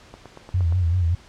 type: click train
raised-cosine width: 1 ms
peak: -25 dBFS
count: 6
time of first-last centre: 0.14-0.724 s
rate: 8.56 Hz
type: tone with vibrato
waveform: sine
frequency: 87.31 Hz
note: F2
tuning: in tune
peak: -17 dBFS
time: 0.54-1.15 s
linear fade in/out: 5 ms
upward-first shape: sine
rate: 5.2 Hz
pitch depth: 99 cents each way
effects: pink hiss -49 dBFS RMS until 1.28 s + low-pass 6000 Hz 12 dB/octave